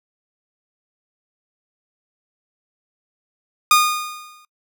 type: tone with exponential decay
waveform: sawtooth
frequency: 1225 Hz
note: D#6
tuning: 27 cents flat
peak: -5 dBFS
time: 3.71-4.45 s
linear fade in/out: 2 ms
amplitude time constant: 160 ms
effects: noise-tail reverb RT60 0.1 s tail -23 dB re dry